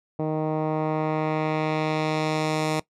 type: tone with low-pass filter sweep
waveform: 10% pulse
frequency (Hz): 155.56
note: D#3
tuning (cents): 0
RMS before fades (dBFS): -25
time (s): 0.19-2.8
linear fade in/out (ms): 5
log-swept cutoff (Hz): 610 to 9300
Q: 0.83
effects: noise-tail reverb RT60 0.1 s tail -20 dB re dry

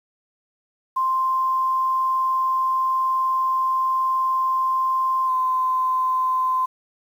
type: tone with pitch glide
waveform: sine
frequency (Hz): 1046.5 to 1032.1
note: C6 to C6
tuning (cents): 0 to -24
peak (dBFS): -18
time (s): 0.96-6.66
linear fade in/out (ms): 10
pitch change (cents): -24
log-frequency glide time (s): 5.26-5.31
effects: 8-bit

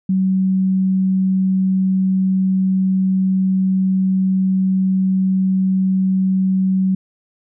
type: tone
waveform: sine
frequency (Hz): 189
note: F#3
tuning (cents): +37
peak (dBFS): -13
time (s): 0.09-6.95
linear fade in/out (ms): 5
effects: none

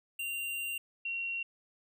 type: tone pair in turn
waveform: square / sine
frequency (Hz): 2774 / 2742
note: F7 / F7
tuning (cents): -12 / -32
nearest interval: unison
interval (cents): 20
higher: first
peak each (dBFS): -35 / -33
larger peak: second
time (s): 0.19-0.78 / 1.05-1.43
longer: first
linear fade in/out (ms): 5
effects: none

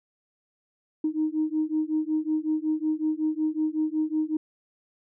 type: beating tone pair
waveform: sine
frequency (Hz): 308.3 / 313.7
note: D#4 / D#4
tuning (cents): -16 / +14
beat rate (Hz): 5.4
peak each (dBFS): -26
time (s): 1.04-4.37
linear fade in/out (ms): 5
effects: tanh soft clip ceiling -16 dBFS

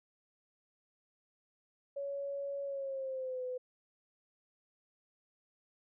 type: tone with pitch glide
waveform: sine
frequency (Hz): 560 to 504.7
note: C#5 to B4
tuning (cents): +18 to +38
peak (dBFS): -36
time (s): 1.96-3.58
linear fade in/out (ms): 10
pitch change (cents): -180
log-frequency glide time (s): 2.64-3.44
effects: none

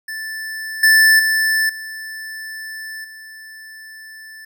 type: tone with level steps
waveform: square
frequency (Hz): 1760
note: A6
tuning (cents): 0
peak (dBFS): -26 / -9 / -15 / -29 / -36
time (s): 0.08-4.45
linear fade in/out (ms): 5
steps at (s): 0.83 / 1.19 / 1.69 / 3.04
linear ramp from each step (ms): 5
effects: none

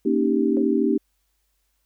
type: chord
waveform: sine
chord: Eb dominant seventh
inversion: second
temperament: equal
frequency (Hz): 233.1 / 277.2 / 311.1 / 392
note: Bb3 / Db4 / Eb4 / G4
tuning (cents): 0 / 0 / 0 / 0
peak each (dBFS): -23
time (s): 0.05-0.98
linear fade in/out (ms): 10
type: tone with exponential decay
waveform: sine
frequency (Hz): 534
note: C5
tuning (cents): +35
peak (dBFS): -27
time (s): 0.57-0.68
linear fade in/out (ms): 0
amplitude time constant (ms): 22
effects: added 50 Hz sine -70 dBFS peak until 1.85 s + white hiss -72 dBFS RMS until 1.85 s

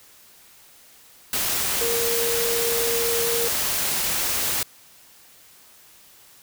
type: tone in noise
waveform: sine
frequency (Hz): 466.5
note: A#4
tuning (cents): +1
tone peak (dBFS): -24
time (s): 1.81-3.48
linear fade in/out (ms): 2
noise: white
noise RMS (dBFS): -24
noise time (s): 1.33-4.63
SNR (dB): -3
effects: white hiss -51 dBFS RMS until 6.42 s

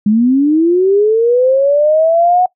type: linear sweep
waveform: sine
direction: up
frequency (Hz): 202.8 to 737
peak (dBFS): -7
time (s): 0.06-2.46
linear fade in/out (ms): 5
effects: noise-tail reverb RT60 0.1 s tail -21 dB re dry

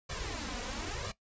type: noise with flanger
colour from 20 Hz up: pink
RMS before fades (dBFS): -38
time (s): 0.09-1.12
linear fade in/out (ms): 10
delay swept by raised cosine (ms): 1.7 to 4.1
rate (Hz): 0.98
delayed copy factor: +0.9
effects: noise-tail reverb RT60 0.1 s tail -17 dB re dry + resampled to 16000 Hz

